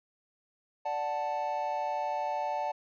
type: chord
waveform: triangle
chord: D major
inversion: none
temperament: equal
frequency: 587.3 / 740 / 880 Hz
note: D5 / F#5 / A5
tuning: 0 / 0 / 0 cents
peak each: -34 / -33 / -31 dBFS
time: 0.85-2.72 s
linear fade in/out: 10 ms
effects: resampled to 16000 Hz